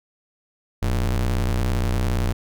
square ring-modulated tone, 62.9 Hz, B1, 32 cents sharp, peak -17 dBFS, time 0.82-2.33 s, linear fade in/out 10 ms, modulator 28.7 Hz, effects none

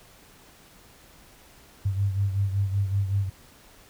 sine beating tone pair, 98 / 103.3 Hz, G2 / G#2, 0 / -9 cents, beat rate 5.3 Hz, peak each -23 / -30 dBFS, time 1.85-3.3 s, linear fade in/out 10 ms, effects pink hiss -53 dBFS RMS until 3.89 s

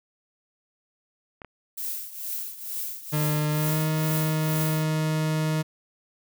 clicks, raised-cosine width 0.5 ms, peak -26 dBFS, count 2, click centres 1.418 / 1.447 s
violet noise with tremolo, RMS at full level -30 dBFS, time 1.77-4.84 s, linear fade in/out 10 ms, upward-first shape triangle, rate 2.2 Hz, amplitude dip 80%
40% pulse tone with pitch glide, 150.9 to 156.13 Hz, D3 to D#3, +47 to +6 cents, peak -22 dBFS, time 3.12-5.63 s, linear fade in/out 20 ms, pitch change +59 cents, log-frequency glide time 3.51-3.8 s
effects none

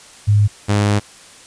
sine / sawtooth tone pair in turn, 103.6 / 103.06 Hz, G#2 / G#2, -4 / -13 cents, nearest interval unison, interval 9 cents, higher first, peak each -9 dBFS, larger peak neither, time 0.27-0.48 / 0.68-1 s, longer second, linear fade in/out 20 ms, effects white hiss -42 dBFS RMS until 1.46 s + resampled to 22050 Hz

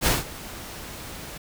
pink noise with ADSR envelope, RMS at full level -19 dBFS, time 0.01-1.38 s, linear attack 55 ms, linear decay 170 ms, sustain -19 dB, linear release 8 ms, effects none

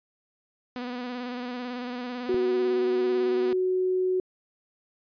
sawtooth tone with vibrato, 246.9 Hz, B3, in tune, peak -28 dBFS, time 0.76-3.53 s, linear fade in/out 0 ms, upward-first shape square, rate 18 Hz, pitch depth 29 cents each way
sine tone, 370 Hz, F#4, in tune, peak -22 dBFS, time 2.29-4.2 s, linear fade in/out 2 ms
click, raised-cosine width 2 ms, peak -23 dBFS, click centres 2.344 s
effects resampled to 11025 Hz

